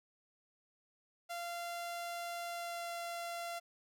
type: tone with pitch glide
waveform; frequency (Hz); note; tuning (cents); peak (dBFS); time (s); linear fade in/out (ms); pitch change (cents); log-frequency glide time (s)
sawtooth; 690 to 686; F5 to F5; -21 to -31; -36; 1.29-3.6; 20; -10; 2.48-2.92
effects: none